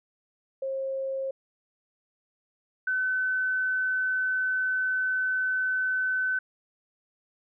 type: tone pair in turn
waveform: sine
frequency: 536 / 1516 Hz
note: C5 / F#6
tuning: +42 / +42 cents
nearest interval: octave + tritone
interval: 1800 cents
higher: second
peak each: -28 / -24 dBFS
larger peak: second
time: 0.62-1.31 / 2.87-6.39 s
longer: second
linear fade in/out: 5 ms
effects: none